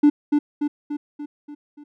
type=tone with echo; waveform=triangle; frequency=293.7 Hz; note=D4; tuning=in tune; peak=-7 dBFS; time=0.03-0.1 s; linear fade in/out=10 ms; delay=290 ms; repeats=6; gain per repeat=-5 dB; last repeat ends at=1.84 s; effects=tanh soft clip ceiling -5 dBFS